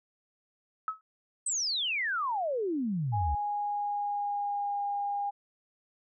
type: tone with exponential decay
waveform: sine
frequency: 1288 Hz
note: E6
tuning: 41 cents flat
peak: -25 dBFS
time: 0.88-1.01 s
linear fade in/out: 1 ms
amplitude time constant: 27 ms
type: exponential sweep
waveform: sine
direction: down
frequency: 8470 to 65.41 Hz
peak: -28 dBFS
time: 1.46-3.35 s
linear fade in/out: 5 ms
type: tone with pitch glide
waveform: sine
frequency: 828 to 810.5 Hz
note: G#5 to G#5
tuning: -5 to -42 cents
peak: -29 dBFS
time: 3.12-5.31 s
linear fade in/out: 20 ms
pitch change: -37 cents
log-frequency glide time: 3.27-4.83 s
effects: none